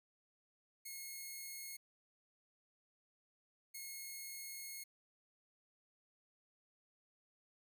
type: tone bursts at uneven times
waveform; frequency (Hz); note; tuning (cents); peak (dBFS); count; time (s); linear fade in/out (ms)
5% pulse; 2168; C#7; -39; -36; 2; 0.85-1.77 / 3.74-4.84; 10
effects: none